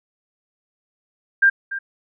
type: tone with echo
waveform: sine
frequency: 1592 Hz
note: G6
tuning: 26 cents sharp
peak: -10 dBFS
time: 1.42-1.5 s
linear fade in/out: 10 ms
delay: 290 ms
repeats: 1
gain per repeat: -14 dB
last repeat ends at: 1.79 s
effects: none